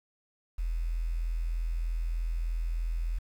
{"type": "tone with quantisation", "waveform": "sine", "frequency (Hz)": 41.61, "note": "E1", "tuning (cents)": 17, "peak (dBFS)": -28, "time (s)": [0.58, 3.19], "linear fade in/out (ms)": 10, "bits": 9, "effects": []}